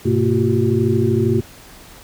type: tone cluster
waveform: sine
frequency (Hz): 103.2 / 125.3 / 227.9 / 348.6 / 381.5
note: G#2 / B2 / A#3 / F4 / G4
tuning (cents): -10 / +25 / -39 / -3 / -47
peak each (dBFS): -20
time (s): 0.05-1.41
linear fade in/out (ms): 10
effects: pink hiss -42 dBFS RMS until 2.03 s